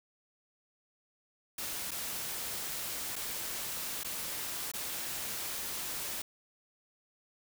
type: noise with dropouts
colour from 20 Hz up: white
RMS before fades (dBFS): -38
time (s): 1.58-6.22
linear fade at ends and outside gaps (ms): 5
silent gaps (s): 1.909-1.915 / 3.157-3.162 / 4.035-4.045 / 4.717-4.736
effects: none